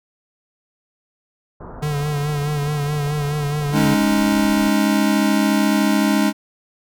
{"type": "low-pass noise", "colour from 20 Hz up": "pink", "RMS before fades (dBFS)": -35, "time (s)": [1.6, 4.71], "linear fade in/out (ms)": 10, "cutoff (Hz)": 1400, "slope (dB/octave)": 48}
{"type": "tone with vibrato", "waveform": "square", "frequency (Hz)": 146.83, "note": "D3", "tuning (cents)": 0, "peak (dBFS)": -20, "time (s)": [1.82, 3.95], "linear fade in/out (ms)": 10, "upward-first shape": "sine", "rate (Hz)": 4.7, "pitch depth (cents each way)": 44}
{"type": "chord", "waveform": "square", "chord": "Ab suspended fourth", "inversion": "none", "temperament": "equal", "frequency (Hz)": [207.7, 277.2, 311.1], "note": ["Ab3", "Db4", "Eb4"], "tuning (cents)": [0, 0, 0], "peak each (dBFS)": [-18, -21, -21], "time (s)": [3.72, 6.33], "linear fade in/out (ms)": 50}
{"effects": []}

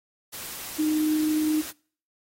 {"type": "tone in noise", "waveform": "sine", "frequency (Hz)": 308.1, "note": "D#4", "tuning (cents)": -17, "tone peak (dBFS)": -21, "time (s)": [0.78, 1.62], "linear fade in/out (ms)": 20, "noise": "white", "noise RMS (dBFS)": -37, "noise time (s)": [0.32, 1.72], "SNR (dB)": 13, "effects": ["noise-tail reverb RT60 0.5 s tail -25 dB re dry", "AAC 48 kbps"]}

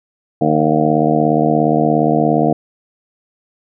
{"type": "harmonic tone with a mistuned harmonic", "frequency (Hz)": 77.1, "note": "D#2", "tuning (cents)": -15, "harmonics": [2, 3, 4, 5, 6, 7, 8, 9, 10], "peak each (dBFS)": [-19, -18, -17, -28, -19, -24, -23, -17, -24], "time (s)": [0.41, 2.53], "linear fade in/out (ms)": 5, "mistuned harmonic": 10, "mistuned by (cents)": -46, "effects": []}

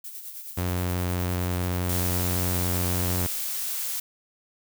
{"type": "noise with tremolo", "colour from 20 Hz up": "violet", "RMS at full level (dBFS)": -37, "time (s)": [0.04, 2.18], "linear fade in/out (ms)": 5, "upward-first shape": "sine", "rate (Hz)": 9.5, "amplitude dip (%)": 50}
{"type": "tone", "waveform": "sawtooth", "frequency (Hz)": 89.4, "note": "F2", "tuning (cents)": 41, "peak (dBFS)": -21, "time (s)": [0.57, 3.27], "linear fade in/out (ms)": 10}
{"type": "noise", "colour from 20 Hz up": "blue", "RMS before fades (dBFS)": -30, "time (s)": [1.89, 4], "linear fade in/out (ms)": 5}
{"effects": []}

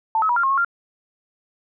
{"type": "tone with pitch steps", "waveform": "sine", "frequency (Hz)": [888, 1285, 965, 1390, 1075, 1093, 1390], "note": ["A5", "E6", "B5", "F6", "C6", "C#6", "F6"], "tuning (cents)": [16, -45, -40, -9, 47, -25, -9], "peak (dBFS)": -16, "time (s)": [0.15, 0.647], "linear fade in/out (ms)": 2, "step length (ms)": 71, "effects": []}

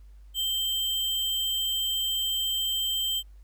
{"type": "tone with sample-and-hold", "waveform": "sine", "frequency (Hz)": 3136, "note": "G7", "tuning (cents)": 0, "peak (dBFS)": -25, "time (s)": [0.34, 3.23], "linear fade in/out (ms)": 50, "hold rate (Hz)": 11025, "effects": ["added 50 Hz sine -46 dBFS peak until 3.43 s", "pink hiss -70 dBFS RMS until 3.43 s"]}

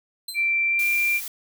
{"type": "tone with exponential decay", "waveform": "sawtooth", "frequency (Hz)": 4095, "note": "C8", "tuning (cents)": -38, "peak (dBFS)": -25, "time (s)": [0.28, 0.53], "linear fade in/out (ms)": 5, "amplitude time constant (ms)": 54}
{"type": "tone with pitch glide", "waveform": "sine", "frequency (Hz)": [2349, 2376], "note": ["D7", "D7"], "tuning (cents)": [0, 20], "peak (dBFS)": -19, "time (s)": [0.34, 1.21], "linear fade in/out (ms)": 50, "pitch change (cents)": 20, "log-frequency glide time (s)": [0.68, 0.85]}
{"type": "noise", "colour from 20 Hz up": "blue", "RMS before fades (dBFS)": -33, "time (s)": [0.79, 1.28], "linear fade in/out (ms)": 2}
{"effects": []}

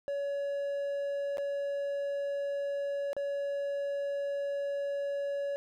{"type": "tone with dropouts", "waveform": "triangle", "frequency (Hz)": 564, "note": "C#5", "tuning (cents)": 30, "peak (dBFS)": -29, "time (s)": [0.08, 5.56], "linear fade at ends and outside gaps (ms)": 0, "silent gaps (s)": [[1.372, 1.382], [3.131, 3.166]], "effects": []}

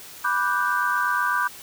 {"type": "chord", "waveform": "sine", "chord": "G major seventh", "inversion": "first", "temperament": "equal with one note detuned", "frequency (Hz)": [984.9, 1174.7, 1480, 1568], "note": ["B5", "D6", "F#6", "G6"], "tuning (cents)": [-5, 0, 0, 0], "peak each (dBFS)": [-26, -25, -27, -25], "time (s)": [0.24, 1.48], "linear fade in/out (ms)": 10, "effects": ["white hiss -42 dBFS RMS until 1.62 s"]}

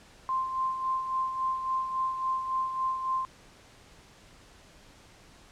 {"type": "tone with tremolo", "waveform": "sine", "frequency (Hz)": 1046.5, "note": "C6", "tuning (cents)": 0, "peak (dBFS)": -25, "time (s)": [0.29, 3.25], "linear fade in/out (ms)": 0, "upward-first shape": "sine", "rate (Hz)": 3.6, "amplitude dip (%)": 55, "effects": ["pink hiss -55 dBFS RMS until 5.51 s", "low-pass 8000 Hz 12 dB/octave"]}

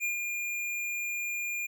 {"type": "tone with ADSR envelope", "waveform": "square", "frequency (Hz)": 2412, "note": "D7", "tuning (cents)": 46, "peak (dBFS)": -28, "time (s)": [0, 1.67], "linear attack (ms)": 41, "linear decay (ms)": 120, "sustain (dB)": -4, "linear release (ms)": 14, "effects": []}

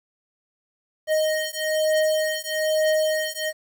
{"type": "beating tone pair", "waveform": "square", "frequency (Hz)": [622, 623.1], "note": ["D#5", "D#5"], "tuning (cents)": [-1, 2], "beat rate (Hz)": 1.1, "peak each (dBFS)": -24, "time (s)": [1.07, 3.53], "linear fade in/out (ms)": 50, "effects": ["9-bit"]}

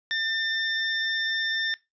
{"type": "tone", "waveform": "25% pulse", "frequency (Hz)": 1796, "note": "A6", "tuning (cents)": 35, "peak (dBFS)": -21, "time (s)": [0.11, 1.74], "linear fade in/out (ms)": 0, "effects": ["noise-tail reverb RT60 0.2 s tail -20 dB re dry", "resampled to 16000 Hz"]}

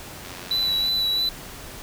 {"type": "click train", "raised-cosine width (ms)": 0.2, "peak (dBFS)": -21, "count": 58, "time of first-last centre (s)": [0.25, 0.884], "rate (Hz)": 89.9}
{"type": "tone with vibrato", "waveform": "triangle", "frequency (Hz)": 3955, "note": "B7", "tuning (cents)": 2, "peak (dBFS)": -19, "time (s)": [0.51, 1.29], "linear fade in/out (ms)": 2, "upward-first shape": "sine", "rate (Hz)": 3, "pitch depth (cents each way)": 18}
{"effects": ["pink hiss -39 dBFS RMS until 1.82 s"]}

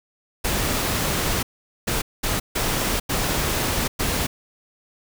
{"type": "noise bursts at uneven times", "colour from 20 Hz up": "pink", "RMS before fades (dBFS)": -23, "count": 6, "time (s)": [[0.44, 1.43], [1.87, 2.02], [2.23, 2.4], [2.55, 3], [3.09, 3.88], [3.99, 4.27]], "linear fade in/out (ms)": 10, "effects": []}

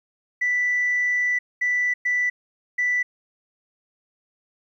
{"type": "tone bursts at uneven times", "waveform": "sine", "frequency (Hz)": 1975.5, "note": "B6", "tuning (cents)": 0, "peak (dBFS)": -18, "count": 4, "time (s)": [[0.41, 1.39], [1.61, 1.94], [2.05, 2.3], [2.78, 3.03]], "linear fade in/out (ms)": 10, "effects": ["tanh soft clip ceiling -15 dBFS", "10-bit"]}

